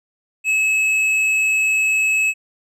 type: tone with hard clipping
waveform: sine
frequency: 2584 Hz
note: E7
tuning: 35 cents flat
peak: -16 dBFS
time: 0.44-2.34 s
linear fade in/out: 50 ms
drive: 6 dB
effects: none